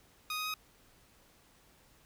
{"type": "tone with pitch steps", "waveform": "15% pulse", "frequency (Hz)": [1244.5, 1251.7, 1259], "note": ["D#6", "D#6", "D#6"], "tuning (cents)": [0, 10, 20], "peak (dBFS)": -28, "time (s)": [0.3, 0.54], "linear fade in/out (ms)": 2, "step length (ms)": 80, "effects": ["pink hiss -64 dBFS RMS until 2.05 s"]}